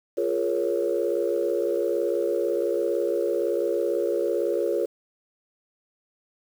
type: chord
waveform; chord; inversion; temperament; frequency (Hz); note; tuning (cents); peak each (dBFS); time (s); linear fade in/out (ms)
sine; Bb minor seventh; second; equal with one note detuned; 349.2 / 415.3 / 473.2 / 554.4; F4 / Ab4 / Bb4 / Db5; 0 / 0 / +26 / 0; -27; 0.17-4.86; 10
effects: tanh soft clip ceiling -13 dBFS + 8-bit